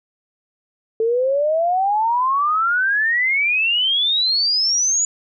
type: exponential sweep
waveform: sine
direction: up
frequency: 440 to 6960 Hz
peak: -15 dBFS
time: 1-5.05 s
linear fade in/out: 2 ms
effects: none